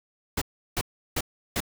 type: noise bursts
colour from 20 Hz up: pink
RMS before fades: -27 dBFS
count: 4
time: 0.37-1.604 s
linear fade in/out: 5 ms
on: 46 ms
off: 350 ms
effects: none